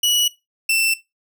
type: tone pair in turn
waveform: sawtooth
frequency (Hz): 2932 / 2677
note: F#7 / E7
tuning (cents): -16 / +26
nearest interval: major second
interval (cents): 158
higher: first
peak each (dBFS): -12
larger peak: neither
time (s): 0.03-0.28 / 0.69-0.94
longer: neither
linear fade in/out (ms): 5
effects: noise-tail reverb RT60 0.2 s tail -17 dB re dry